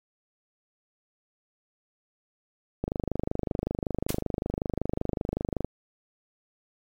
click train, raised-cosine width 2 ms, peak -14 dBFS, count 72, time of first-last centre 2.84-5.646 s, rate 25.3 Hz
white noise with exponential decay, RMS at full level -29 dBFS, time 4.09-4.21 s, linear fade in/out 1 ms, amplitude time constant 24 ms
effects MP3 64 kbps

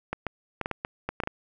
clicks, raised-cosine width 0.5 ms, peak -14 dBFS, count 10, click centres 0.13 / 0.267 / 0.613 / 0.659 / 0.713 / 0.849 / 1.09 / 1.202 / 1.236 / 1.274 s, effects none

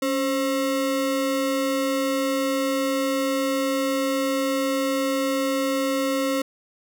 square ring-modulated tone, 403.3 Hz, G4, 49 cents sharp, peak -19 dBFS, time 0.02-6.42 s, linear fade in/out 5 ms, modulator 126 Hz, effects none

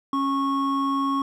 triangle tone pair together, 275 / 1100 Hz, C#4 / C#6, -14 / -14 cents, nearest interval 2 octaves, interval 2400 cents, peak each -22 dBFS, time 0.13-1.22 s, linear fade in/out 2 ms, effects none

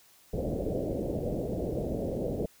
white low-pass noise, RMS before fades -32 dBFS, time 0.33-2.46 s, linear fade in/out 5 ms, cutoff 600 Hz, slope 48 dB/octave, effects white hiss -60 dBFS RMS until 2.6 s

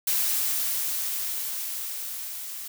blue noise with level ramp, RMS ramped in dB -24 to -37 dBFS, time 0.07-2.68 s, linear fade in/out 5 ms, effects none

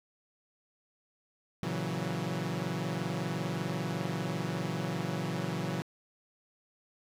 sawtooth chord, F# dominant seventh, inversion first, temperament equal with one note detuned, 116.54 / 139.64 / 164.81 / 185 Hz, A#2 / C#3 / E3 / F#3, 0 / +13 / 0 / 0 cents, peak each -36 / -34 / -32 / -33 dBFS, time 1.63-5.82 s, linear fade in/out 0 ms, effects low-pass 7000 Hz 12 dB/octave + 10-bit

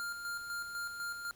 square tone with tremolo, 1400 Hz, F6, 4 cents sharp, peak -37 dBFS, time 0-1.31 s, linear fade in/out 0 ms, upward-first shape square, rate 4 Hz, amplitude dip 45%, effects pink hiss -63 dBFS RMS until 1.35 s

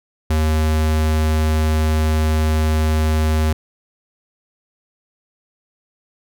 square tone, 78 Hz, D#2, 5 cents sharp, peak -15 dBFS, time 0.3-3.53 s, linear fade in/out 5 ms, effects none

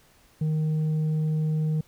triangle tone with tanh clipping, 155.56 Hz, D#3, in tune, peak -23 dBFS, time 0.41-1.81 s, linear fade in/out 5 ms, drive 8 dB, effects pink hiss -59 dBFS RMS until 1.87 s

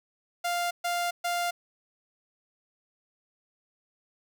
sawtooth tone bursts, 698.5 Hz, F5, in tune, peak -23 dBFS, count 3, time 0.44-1.51 s, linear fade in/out 10 ms, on 270 ms, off 130 ms, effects none

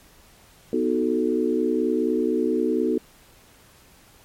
sine chord, B dominant seventh, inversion none, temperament equal, 246.9 / 311.1 / 370 / 440 Hz, B3 / D#4 / F#4 / A4, 0 / 0 / 0 / 0 cents, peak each -25 dBFS, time 0.73-2.98 s, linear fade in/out 2 ms, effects pink hiss -53 dBFS RMS until 4.24 s + MP3 64 kbps

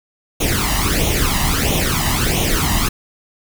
pink noise with flanger, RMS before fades -17 dBFS, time 0.4-2.89 s, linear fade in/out 10 ms, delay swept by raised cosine 0.31 to 1.05 ms, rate 1.5 Hz, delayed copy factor +0.75, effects none

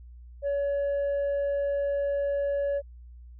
sine tone, 565 Hz, C#5, 33 cents sharp, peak -22 dBFS, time 0.42-2.82 s, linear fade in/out 50 ms, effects tanh soft clip ceiling -24 dBFS + added 60 Hz sine -44 dBFS peak until 3.39 s

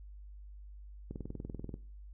click train, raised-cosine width 3 ms, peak -28 dBFS, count 14, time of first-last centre 1.11-1.741 s, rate 20.6 Hz, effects noise-tail reverb RT60 0.4 s tail -18 dB re dry + added 50 Hz sine -47 dBFS peak until 2.13 s

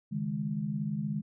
sine chord, C# suspended second, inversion none, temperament equal, 138.59 / 155.56 / 207.7 Hz, C#3 / D#3 / G#3, 0 / 0 / 0 cents, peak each -38 / -34 / -33 dBFS, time 0.11-1.22 s, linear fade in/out 20 ms, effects none

